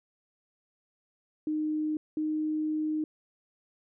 sine tone pair in turn, 307.3 / 308.7 Hz, D#4 / D#4, -21 / -14 cents, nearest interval unison, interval 7 cents, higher second, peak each -27 / -27 dBFS, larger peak neither, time 1.47-1.97 / 2.17-3.04 s, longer second, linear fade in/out 2 ms, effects none

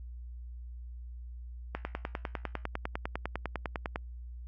click train, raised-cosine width 0.5 ms, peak -18 dBFS, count 23, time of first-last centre 1.75-3.959 s, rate 9.96 Hz, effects added 60 Hz sine -41 dBFS peak until 4.47 s + Opus 48 kbps

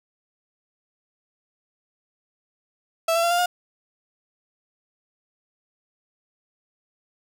35% pulse tone with pitch steps, 659.3 / 672.4 / 685.7 / 699.3 / 713.2 Hz, E5 / E5 / F5 / F5 / F5, 0 / +34 / -32 / +2 / +36 cents, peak -17 dBFS, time 3.08-3.46 s, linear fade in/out 5 ms, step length 76 ms, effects none

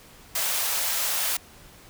white high-pass noise, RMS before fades -26 dBFS, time 0.35-1.37 s, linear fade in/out 5 ms, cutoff 520 Hz, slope 24 dB/octave, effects pink hiss -50 dBFS RMS until 1.89 s

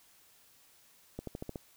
accelerating click train, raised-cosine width 2 ms, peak -25 dBFS, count 6, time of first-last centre 1.19-1.558 s, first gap 83 ms, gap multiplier 0.94, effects white hiss -63 dBFS RMS until 1.76 s

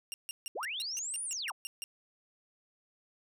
15% pulse tone bursts, 2794 Hz, F7, in tune, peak -30 dBFS, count 11, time 0.12-1.84 s, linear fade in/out 0 ms, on 20 ms, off 150 ms
sine linear two-way sweep, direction up then down, 277 to 9870 to 606 Hz, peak -35 dBFS, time 0.55-1.52 s, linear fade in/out 10 ms, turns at 1.24 s
effects none

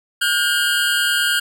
25% pulse tone pair together, 1435.3 / 1585 Hz, F6 / G6, +47 / +19 cents, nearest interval major second, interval 172 cents, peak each -15 dBFS, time 0.21-1.4 s, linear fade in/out 10 ms, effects none

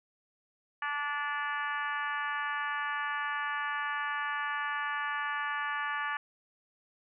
harmonic tone, 290.7 Hz, D4, 18 cents flat, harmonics 3 / 4 / 5 / 6 / 7 / 8 / 9 / 10, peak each -39 / -36 / -40 / -35 / -47 / -45 / -50 / -48 dBFS, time 0.82-6.17 s, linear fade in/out 2 ms, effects none

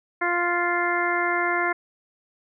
harmonic tone, 349.2 Hz, F4, in tune, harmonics 1 / 2 / 3 / 4 / 5 / 6, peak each -28 / -28 / -28 / -28 / -28 / -28 dBFS, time 0.21-1.73 s, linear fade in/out 10 ms, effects none

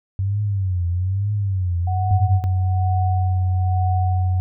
sine tone with vibrato, 94.9 Hz, F#2, 44 cents sharp, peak -18 dBFS, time 0.19-2.44 s, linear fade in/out 0 ms, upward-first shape triangle, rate 1.1 Hz, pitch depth 180 cents each way
sine tone with tremolo, 740 Hz, F#5, in tune, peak -23 dBFS, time 1.87-4.4 s, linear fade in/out 5 ms, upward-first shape sine, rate 1.1 Hz, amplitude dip 75%
sine tone with pitch glide, 92.6 to 91.38 Hz, F#2 to F#2, +2 to -21 cents, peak -16 dBFS, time 2.11-4.4 s, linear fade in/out 0 ms, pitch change -23 cents, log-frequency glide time 3.07-3.62 s
effects none

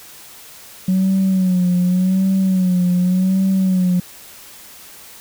sine tone with vibrato, 185 Hz, F#3, in tune, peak -11 dBFS, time 0.88-4 s, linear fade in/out 5 ms, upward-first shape sine, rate 0.87 Hz, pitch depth 62 cents each way, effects tanh soft clip ceiling -10 dBFS + white hiss -40 dBFS RMS until 5.2 s

